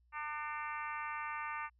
harmonic tone with a mistuned harmonic, 300 Hz, D4, 37 cents sharp, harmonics 3 / 4 / 5 / 6 / 7 / 8 / 9, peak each -44 / -42 / -48 / -47 / -49 / -49 / -52 dBFS, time 0.12-1.7 s, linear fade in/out 50 ms, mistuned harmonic 8, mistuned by -49 cents, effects added 60 Hz sine -67 dBFS peak until 1.79 s

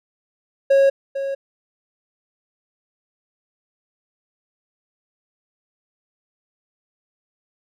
triangle tone with echo, 548 Hz, C#5, 20 cents flat, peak -9 dBFS, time 0.7-0.9 s, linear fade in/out 10 ms, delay 450 ms, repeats 1, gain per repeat -11 dB, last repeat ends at 1.35 s, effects none

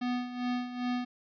square tone with tremolo, 246.9 Hz, B3, in tune, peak -29 dBFS, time 0.01-1.05 s, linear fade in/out 10 ms, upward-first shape sine, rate 2.5 Hz, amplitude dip 70%, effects resampled to 11025 Hz

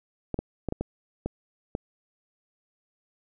clicks, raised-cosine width 2 ms, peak -15 dBFS, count 7, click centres 0.343 / 0.39 / 0.687 / 0.724 / 0.81 / 1.26 / 1.751 s, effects none

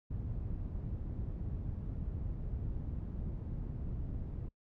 white low-pass noise, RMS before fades -39 dBFS, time 0.1-4.49 s, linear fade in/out 10 ms, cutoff 100 Hz, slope 12 dB/octave, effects noise-tail reverb RT60 0.1 s tail -26 dB re dry

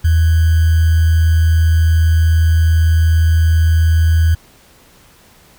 sine tone with sample-and-hold, 81.3 Hz, E2, 23 cents flat, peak -8 dBFS, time 0.04-4.35 s, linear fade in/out 10 ms, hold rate 1575 Hz, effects pink hiss -47 dBFS RMS until 5.58 s

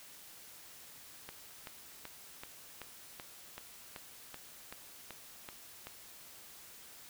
click train, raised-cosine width 0.3 ms, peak -28 dBFS, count 13, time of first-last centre 1.29-5.87 s, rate 2.62 Hz, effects white hiss -54 dBFS RMS until 7.09 s

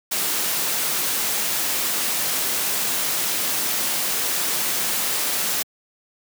white noise, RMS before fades -23 dBFS, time 0.11-5.63 s, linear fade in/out 10 ms, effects high-pass 150 Hz 12 dB/octave

